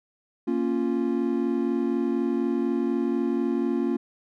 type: chord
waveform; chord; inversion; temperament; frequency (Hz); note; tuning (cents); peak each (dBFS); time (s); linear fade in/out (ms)
triangle; Bb minor; none; equal; 233.1 / 277.2 / 349.2; Bb3 / Db4 / F4; 0 / 0 / 0; -25; 0.47-3.97; 10
effects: none